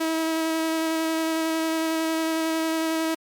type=tone with vibrato; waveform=sawtooth; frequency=322.3 Hz; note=E4; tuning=39 cents flat; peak=-19 dBFS; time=0-3.15 s; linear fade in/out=10 ms; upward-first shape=square; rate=11 Hz; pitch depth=9 cents each way; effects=Opus 48 kbps